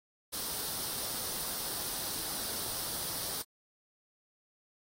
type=noise with comb filter; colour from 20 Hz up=white; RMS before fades=-37 dBFS; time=0.32-3.43 s; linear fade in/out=20 ms; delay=0.21 ms; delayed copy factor=+0.55; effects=AAC 48 kbps